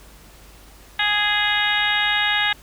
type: harmonic tone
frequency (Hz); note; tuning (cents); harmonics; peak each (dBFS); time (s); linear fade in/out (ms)
415.3; G#4; 0; 2 / 3 / 4 / 5 / 6 / 7 / 8 / 9; -26 / -32 / -22 / -24 / -30 / -26 / -29 / -25; 0.99-2.53; 5
effects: added 50 Hz sine -47 dBFS peak until 2.62 s + pink hiss -48 dBFS RMS until 2.62 s